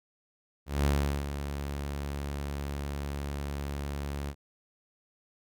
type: tone with ADSR envelope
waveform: sawtooth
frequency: 71 Hz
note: C#2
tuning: 42 cents sharp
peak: -19 dBFS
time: 0.66-4.35 s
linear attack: 190 ms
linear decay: 400 ms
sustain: -10 dB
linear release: 62 ms
effects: none